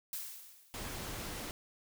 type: noise with exponential decay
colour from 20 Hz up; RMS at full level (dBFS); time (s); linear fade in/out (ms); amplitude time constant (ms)
blue; -39; 0.13-1.01; 1; 190
type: noise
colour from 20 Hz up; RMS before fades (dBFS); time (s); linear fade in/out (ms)
pink; -42; 0.74-1.51; 0
effects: none